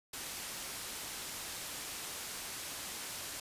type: low-pass noise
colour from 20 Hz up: white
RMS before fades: -43 dBFS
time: 0.13-3.4 s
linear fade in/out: 5 ms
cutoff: 11000 Hz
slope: 12 dB/octave
effects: resampled to 32000 Hz